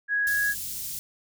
sine tone, 1661.2 Hz, G#6, in tune, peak -22 dBFS, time 0.08-0.55 s, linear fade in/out 50 ms
white band-stop noise, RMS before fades -34 dBFS, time 0.27-0.99 s, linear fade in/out 0 ms, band 160 to 5100 Hz, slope 12 dB/octave
effects none

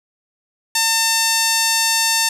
5% pulse tone with low-pass filter, 900 Hz, A5, 39 cents sharp, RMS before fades -17 dBFS, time 0.75-2.29 s, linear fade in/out 5 ms, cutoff 11000 Hz, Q 1.7, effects none

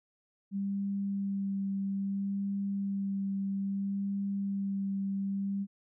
sine tone with vibrato, 197.3 Hz, G3, 11 cents sharp, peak -30 dBFS, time 0.51-5.67 s, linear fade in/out 50 ms, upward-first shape sine, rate 0.61 Hz, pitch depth 12 cents each way, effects none

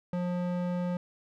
square tone with band-pass filter, 177.7 Hz, F3, 30 cents sharp, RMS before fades -31 dBFS, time 0.13-0.97 s, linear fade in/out 2 ms, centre 370 Hz, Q 0.68, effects none

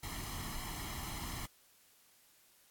pink noise with comb filter, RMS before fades -42 dBFS, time 0.03-1.46 s, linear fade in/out 5 ms, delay 0.97 ms, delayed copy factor +0.7, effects white hiss -66 dBFS RMS until 2.7 s + AAC 64 kbps

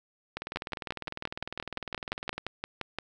two click trains, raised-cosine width 0.3 ms, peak -16 / -19 dBFS, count 15 / 41, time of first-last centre 0.56-2.986 / 0.37-2.38 s, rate 5.77 / 19.9 Hz, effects none

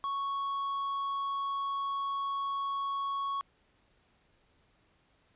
sine tone with tanh clipping, 1108.7 Hz, C#6, in tune, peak -32 dBFS, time 0.04-3.41 s, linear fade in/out 0 ms, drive 5 dB, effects pink hiss -69 dBFS RMS until 5.35 s + resampled to 8000 Hz

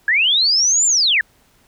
sine linear two-way sweep, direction up then down, 1631 to 7380 to 1631 Hz, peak -12 dBFS, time 0.08-1.21 s, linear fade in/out 2 ms, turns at 0.86 s, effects pink hiss -56 dBFS RMS until 1.67 s

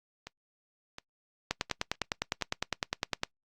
two click trains, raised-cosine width 0.2 ms, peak -24 / -11 dBFS, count 4 / 18, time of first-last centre 0.27-2.413 / 1.51-3.234 s, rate 1.4 / 9.86 Hz, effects noise-tail reverb RT60 0.1 s tail -23 dB re dry + Opus 48 kbps

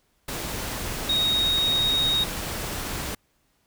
sine tone in noise, 3755 Hz, A#7, 12 cents sharp, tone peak -20 dBFS, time 1.09-2.24 s, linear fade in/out 5 ms, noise pink, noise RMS -31 dBFS, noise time 0.28-3.15 s, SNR +8 dB, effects pink hiss -68 dBFS RMS until 3.66 s

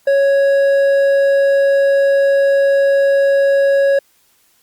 triangle tone with hard clipping, 554 Hz, C#5, 1 cent flat, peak -11 dBFS, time 0.07-3.99 s, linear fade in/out 5 ms, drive 9 dB, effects white hiss -56 dBFS RMS until 4.62 s + Opus 48 kbps

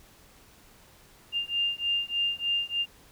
sine beating tone pair, 2800 / 2803.3 Hz, F7 / F7, +4 / +6 cents, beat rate 3.3 Hz, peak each -29 dBFS, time 1.32-2.86 s, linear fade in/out 50 ms, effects pink hiss -56 dBFS RMS until 3.11 s

